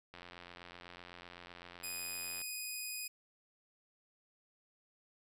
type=click train; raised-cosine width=0.3 ms; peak=-34 dBFS; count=201; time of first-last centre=0.14-2.415 s; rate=87.9 Hz
type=tone; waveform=10% pulse; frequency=2489 Hz; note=D#7; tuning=in tune; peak=-31 dBFS; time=1.83-3.08 s; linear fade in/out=10 ms
effects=none